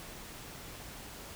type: silence
effects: pink hiss -47 dBFS RMS until 1.35 s